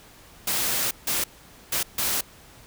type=noise bursts at uneven times; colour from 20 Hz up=white; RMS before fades=-25 dBFS; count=4; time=0.47-0.91 / 1.07-1.24 / 1.72-1.83 / 1.98-2.21 s; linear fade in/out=5 ms; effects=pink hiss -50 dBFS RMS until 2.66 s